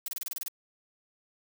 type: noise bursts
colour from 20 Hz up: blue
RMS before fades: -34 dBFS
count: 9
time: 0.06-0.482 s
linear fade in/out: 2 ms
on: 22 ms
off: 28 ms
effects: none